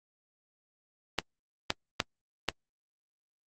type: clicks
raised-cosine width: 0.2 ms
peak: -8 dBFS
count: 4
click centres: 1.187 / 1.704 / 2.002 / 2.487 s
effects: Opus 24 kbps